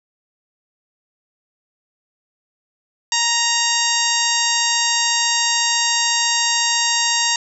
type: harmonic tone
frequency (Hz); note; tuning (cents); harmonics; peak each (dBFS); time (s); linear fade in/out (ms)
934; A#5; +3; 1 / 2 / 3 / 4 / 5 / 6 / 7 / 8; -24 / -24 / -24 / -24 / -24 / -24 / -24 / -24; 3.12-7.36; 2
effects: none